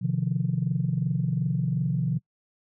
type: tone cluster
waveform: sine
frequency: 127.5 / 150.1 / 172.9 Hz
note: C3 / D3 / F3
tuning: -44 / +38 / -17 cents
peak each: -27 dBFS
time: 0.01-2.19 s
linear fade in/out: 20 ms
effects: noise-tail reverb RT60 0.1 s tail -25 dB re dry + tanh soft clip ceiling -14 dBFS